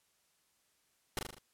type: noise with echo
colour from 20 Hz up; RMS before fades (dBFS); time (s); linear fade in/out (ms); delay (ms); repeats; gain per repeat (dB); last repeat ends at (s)
pink; -34; 1.17-1.19; 2; 39; 5; -4; 1.385
effects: white hiss -74 dBFS RMS until 1.53 s + low-pass 12000 Hz 12 dB/octave